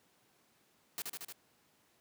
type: noise with echo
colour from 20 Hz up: white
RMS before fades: -39 dBFS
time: 0.98-1.02 s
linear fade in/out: 0 ms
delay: 76 ms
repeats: 4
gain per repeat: -2 dB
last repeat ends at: 1.324 s
effects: pink hiss -70 dBFS RMS until 2 s + high-pass 150 Hz 12 dB/octave